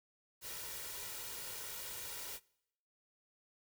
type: noise with comb filter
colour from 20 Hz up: white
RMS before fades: -45 dBFS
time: 0.41-2.4 s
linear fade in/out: 50 ms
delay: 2.1 ms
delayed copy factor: +0.55
effects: noise-tail reverb RT60 0.8 s tail -24 dB re dry